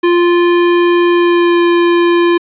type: tone with pitch glide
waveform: square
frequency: 348.1 to 345.1 Hz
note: F4 to F4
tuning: -6 to -21 cents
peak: -8 dBFS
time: 0.03-2.38 s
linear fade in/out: 10 ms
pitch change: -15 cents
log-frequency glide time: 1.12-1.63 s
effects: resampled to 8000 Hz + 8-bit